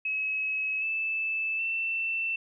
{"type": "tone with pitch steps", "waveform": "sine", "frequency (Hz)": [2567, 2630, 2677], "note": ["E7", "E7", "E7"], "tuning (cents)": [-47, -5, 26], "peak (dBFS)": -27, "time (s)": [0.05, 2.36], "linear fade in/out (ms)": 5, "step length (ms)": 770, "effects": []}